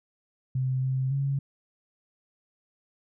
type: tone with pitch steps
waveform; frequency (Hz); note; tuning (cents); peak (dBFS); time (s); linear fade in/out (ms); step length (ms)
sine; 130 / 131.3 / 138.2; C3 / C3 / C#3; -11 / +6 / -5; -24; 0.55-1.39; 5; 280
effects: none